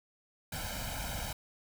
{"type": "noise with comb filter", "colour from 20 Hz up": "pink", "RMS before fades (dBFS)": -38, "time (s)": [0.52, 1.33], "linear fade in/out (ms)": 5, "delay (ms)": 1.3, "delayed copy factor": 0.95, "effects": []}